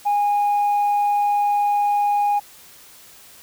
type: tone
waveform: sine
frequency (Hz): 821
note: G#5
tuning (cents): -20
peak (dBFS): -14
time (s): 0.05-2.4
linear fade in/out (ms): 20
effects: tanh soft clip ceiling -14 dBFS + white hiss -46 dBFS RMS until 3.42 s